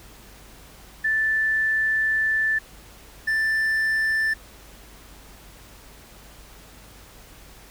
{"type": "tone pair in turn", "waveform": ["sine", "triangle"], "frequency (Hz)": [1760, 1768.3], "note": ["A6", "A6"], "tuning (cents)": [0, 8], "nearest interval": "unison", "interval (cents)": 8, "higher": "second", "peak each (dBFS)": [-19, -18], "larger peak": "second", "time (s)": [[1.04, 2.59], [3.27, 4.34]], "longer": "first", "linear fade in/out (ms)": 10, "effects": ["added 50 Hz sine -49 dBFS peak until 7.7 s", "pink hiss -48 dBFS RMS until 7.7 s"]}